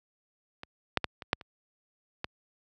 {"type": "clicks", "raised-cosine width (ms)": 0.3, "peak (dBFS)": [-24, -7, -12, -24, -7, -28, -16], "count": 7, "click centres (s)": [0.634, 0.973, 1.043, 1.222, 1.331, 1.412, 2.244], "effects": ["high-pass 60 Hz 12 dB/octave"]}